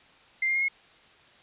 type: tone with pitch steps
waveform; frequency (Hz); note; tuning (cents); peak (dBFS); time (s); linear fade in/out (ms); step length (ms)
sine; 2093 / 2117 / 2142 / 2167; C7 / C7 / C7 / C#7; 0 / +20 / +40 / -40; -23; 0.42-0.684; 5; 66
effects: white hiss -56 dBFS RMS until 1.42 s + resampled to 8000 Hz